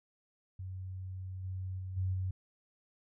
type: tone with level steps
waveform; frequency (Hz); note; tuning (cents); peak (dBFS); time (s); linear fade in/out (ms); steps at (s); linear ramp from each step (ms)
sine; 93.4; F#2; +17; -39 / -36 / -38 / -30 / -32; 0.59-2.31; 5; 1.43 / 1.78 / 1.96 / 2.13; 20
effects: none

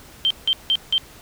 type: tone bursts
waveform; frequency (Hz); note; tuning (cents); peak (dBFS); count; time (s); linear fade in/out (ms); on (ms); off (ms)
sine; 3136; G7; 0; -15; 4; 0.25-0.98; 0; 55; 170
effects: pink hiss -45 dBFS RMS until 1.21 s

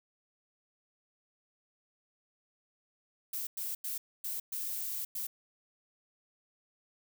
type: noise bursts at uneven times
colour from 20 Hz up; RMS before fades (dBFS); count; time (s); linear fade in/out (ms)
violet; -37; 6; 3.33-3.47 / 3.57-3.75 / 3.84-3.98 / 4.24-4.4 / 4.52-5.05 / 5.15-5.27; 5
effects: none

